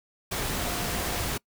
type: tone in noise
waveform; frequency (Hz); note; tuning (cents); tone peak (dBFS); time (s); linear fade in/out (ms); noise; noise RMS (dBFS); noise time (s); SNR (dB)
sine; 705; F5; +16; -40; 0.58-1.21; 10; pink; -30; 0.31-1.38; -13
effects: noise-tail reverb RT60 0.1 s tail -25 dB re dry